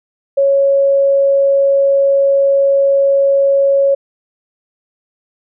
sine tone, 553 Hz, C#5, 4 cents flat, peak -8 dBFS, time 0.37-3.95 s, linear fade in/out 10 ms, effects none

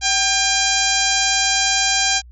harmonic tone with a mistuned harmonic, 801 Hz, G5, 37 cents sharp, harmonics 1 / 2 / 3 / 4 / 5 / 6 / 7 / 8 / 9, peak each -24 / -24 / -24 / -24 / -24 / -24 / -24 / -24 / -24 dBFS, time 0.01-2.22 s, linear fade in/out 50 ms, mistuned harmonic 1, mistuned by -61 cents, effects added 60 Hz sine -39 dBFS peak until 2.31 s

